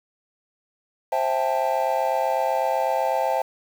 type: chord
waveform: triangle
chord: A minor seventh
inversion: first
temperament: just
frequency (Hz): 528 / 660 / 792 / 880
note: C5 / E5 / G5 / A5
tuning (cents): +16 / +2 / +18 / 0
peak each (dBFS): -24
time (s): 1.12-3.42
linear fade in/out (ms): 5
effects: 7-bit